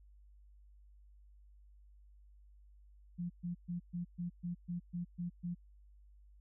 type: tone bursts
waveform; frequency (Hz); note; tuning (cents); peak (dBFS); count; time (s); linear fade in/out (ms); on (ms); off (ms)
sine; 174.61; F3; 0; -36; 10; 3.18-5.55; 20; 120; 130
effects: added 50 Hz sine -58 dBFS peak until 6.4 s